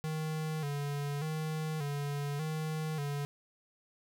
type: tone with vibrato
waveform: square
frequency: 149.9 Hz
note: D3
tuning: 36 cents sharp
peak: -34 dBFS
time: 0.04-3.25 s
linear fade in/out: 0 ms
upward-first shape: square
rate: 0.85 Hz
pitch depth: 75 cents each way
effects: none